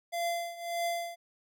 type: tone with tremolo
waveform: square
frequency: 686 Hz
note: F5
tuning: 31 cents flat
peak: -29 dBFS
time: 0.12-1.16 s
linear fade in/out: 20 ms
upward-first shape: triangle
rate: 1.7 Hz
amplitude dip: 85%
effects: none